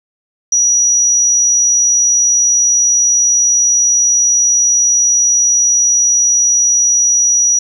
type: tone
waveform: sine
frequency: 5820 Hz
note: F#8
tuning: 29 cents flat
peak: -8 dBFS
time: 0.52-7.59 s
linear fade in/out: 5 ms
effects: 7-bit